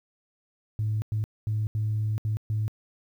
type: tone bursts at uneven times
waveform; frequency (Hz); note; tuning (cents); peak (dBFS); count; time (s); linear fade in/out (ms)
sine; 107.6; A2; -38; -23; 6; 0.79-1.02 / 1.12-1.24 / 1.47-1.67 / 1.75-2.18 / 2.25-2.37 / 2.5-2.68; 0
effects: tanh soft clip ceiling -20 dBFS + 10-bit